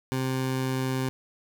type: tone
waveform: 20% pulse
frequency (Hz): 130.81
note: C3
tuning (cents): 0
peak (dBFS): -21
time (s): 0.12-1.09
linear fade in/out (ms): 0
effects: none